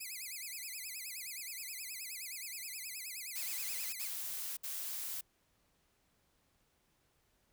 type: tone with vibrato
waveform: 5% pulse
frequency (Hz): 2274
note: C#7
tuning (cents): +44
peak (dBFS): -33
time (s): 0-4.08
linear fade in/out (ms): 10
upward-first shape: sine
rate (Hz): 9.5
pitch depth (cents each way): 230
type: noise bursts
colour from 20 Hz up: blue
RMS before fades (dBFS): -41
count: 3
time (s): 3.35-5.212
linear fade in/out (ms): 10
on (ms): 580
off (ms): 61
effects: pink hiss -75 dBFS RMS until 7.52 s